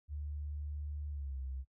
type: tone with pitch glide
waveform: sine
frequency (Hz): 73.6 to 65.95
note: D2 to C2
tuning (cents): +4 to +14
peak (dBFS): -38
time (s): 0.08-1.65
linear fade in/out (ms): 50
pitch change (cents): -190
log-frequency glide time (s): 1.1-1.39
effects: noise-tail reverb RT60 0.1 s tail -23 dB re dry